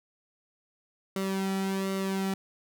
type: tone with flanger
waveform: sawtooth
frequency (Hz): 192.8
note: G3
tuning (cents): -28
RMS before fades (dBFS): -30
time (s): 1.16-2.34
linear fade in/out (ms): 2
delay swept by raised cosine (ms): 1.2 to 1.88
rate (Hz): 1.3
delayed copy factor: -0.65
effects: none